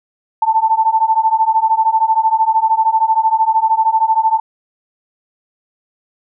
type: beating tone pair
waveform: sine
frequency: 880 / 893 Hz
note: A5 / A5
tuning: 0 / +25 cents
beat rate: 13 Hz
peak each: -14 / -13 dBFS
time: 0.42-4.4 s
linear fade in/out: 5 ms
effects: none